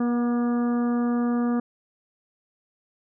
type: harmonic tone with a mistuned harmonic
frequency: 239.6 Hz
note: A#3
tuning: 48 cents sharp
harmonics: 1 / 2 / 3 / 4 / 5 / 6 / 7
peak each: -21 / -32 / -36 / -43 / -37 / -45 / -46 dBFS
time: 0-1.6 s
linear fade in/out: 5 ms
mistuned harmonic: 3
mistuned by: +16 cents
effects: none